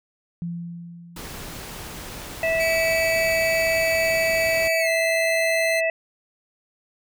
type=tone with exponential decay; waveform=sine; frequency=171.1 Hz; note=F3; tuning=35 cents flat; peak=-25 dBFS; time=0.42-2.13 s; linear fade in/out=0 ms; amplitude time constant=370 ms
type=noise; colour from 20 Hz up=pink; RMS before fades=-36 dBFS; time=1.16-4.68 s; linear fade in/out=5 ms
type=harmonic tone; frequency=654 Hz; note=E5; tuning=14 cents flat; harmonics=1 / 3 / 4; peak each=-21 / -26 / -27 dBFS; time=2.43-5.9 s; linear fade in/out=2 ms
type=tone with pitch glide; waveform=sawtooth; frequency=2287 to 2061 Hz; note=D7 to C7; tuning=-47 to -27 cents; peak=-22 dBFS; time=2.59-5.81 s; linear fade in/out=20 ms; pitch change=-180 cents; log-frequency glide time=4.79-4.89 s
effects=none